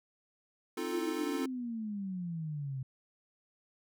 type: chord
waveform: square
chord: F dominant seventh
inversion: second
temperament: equal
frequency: 261.6 / 311.1 / 349.2 / 440 Hz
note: C4 / Eb4 / F4 / A4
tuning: 0 / 0 / 0 / 0 cents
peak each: -42 / -41 / -39 / -41 dBFS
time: 0.77-1.46 s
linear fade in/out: 5 ms
type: exponential sweep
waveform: sine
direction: down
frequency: 349.6 to 128.8 Hz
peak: -35 dBFS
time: 0.93-2.83 s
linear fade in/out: 5 ms
effects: none